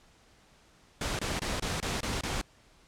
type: noise bursts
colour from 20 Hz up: pink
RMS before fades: -32 dBFS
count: 7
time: 1.01-2.414 s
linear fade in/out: 2 ms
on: 180 ms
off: 24 ms
effects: pink hiss -61 dBFS RMS until 2.87 s + low-pass 8000 Hz 12 dB/octave